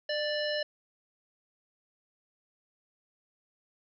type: harmonic tone with a mistuned harmonic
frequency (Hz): 587.3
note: D5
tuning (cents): 0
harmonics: 1 / 3 / 5 / 7 / 9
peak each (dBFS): -31 / -36 / -38 / -39 / -41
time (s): 0.09-0.63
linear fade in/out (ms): 5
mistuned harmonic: 1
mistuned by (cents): +33
effects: none